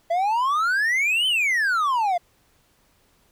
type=exponential two-way sweep; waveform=triangle; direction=up then down; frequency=658 to 3112 to 676 Hz; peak=-17 dBFS; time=0.1-2.18 s; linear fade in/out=10 ms; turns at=1.27 s; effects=pink hiss -62 dBFS RMS until 3.31 s